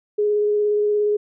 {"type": "tone with vibrato", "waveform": "sine", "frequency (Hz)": 417.2, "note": "G#4", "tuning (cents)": 8, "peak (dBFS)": -16, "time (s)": [0.18, 1.17], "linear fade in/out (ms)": 10, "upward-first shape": "square", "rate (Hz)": 17, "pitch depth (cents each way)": 9, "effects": []}